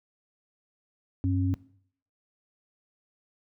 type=tone pair together; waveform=sine; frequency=96 / 271.5 Hz; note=G2 / C#4; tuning=-36 / -36 cents; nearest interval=octave + tritone; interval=1800 cents; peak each=-24 / -28 dBFS; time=1.24-1.54 s; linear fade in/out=0 ms; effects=noise-tail reverb RT60 0.6 s tail -20 dB re dry + high-pass 60 Hz 12 dB/octave